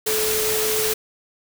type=tone in noise; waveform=sine; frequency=433.8 Hz; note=A4; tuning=25 cents flat; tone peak=-23 dBFS; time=0.06-0.94 s; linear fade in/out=10 ms; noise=white; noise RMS=-23 dBFS; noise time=0.06-0.94 s; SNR=-3 dB; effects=none